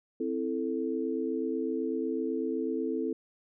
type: chord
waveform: sine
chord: A minor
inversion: first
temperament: equal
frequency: 261.6 / 329.6 / 440 Hz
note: C4 / E4 / A4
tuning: 0 / 0 / 0 cents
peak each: -33 dBFS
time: 0.2-3.13 s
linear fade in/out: 5 ms
effects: none